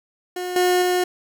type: tone with level steps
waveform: 30% pulse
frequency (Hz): 361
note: F#4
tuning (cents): -43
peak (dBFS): -23 / -13 / -15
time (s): 0.36-1.04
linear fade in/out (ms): 5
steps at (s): 0.56 / 0.82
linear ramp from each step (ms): 2
effects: none